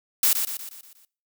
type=noise with echo; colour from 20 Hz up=blue; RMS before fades=-19 dBFS; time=0.23-0.33 s; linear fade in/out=2 ms; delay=120 ms; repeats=6; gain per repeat=-6 dB; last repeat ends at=1.05 s; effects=noise-tail reverb RT60 0.4 s tail -22 dB re dry